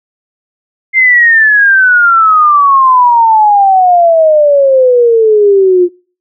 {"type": "exponential sweep", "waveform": "sine", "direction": "down", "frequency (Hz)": [2107, 349.2], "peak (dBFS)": -3, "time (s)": [0.93, 5.89], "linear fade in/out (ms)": 50, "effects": ["noise-tail reverb RT60 0.4 s tail -24 dB re dry"]}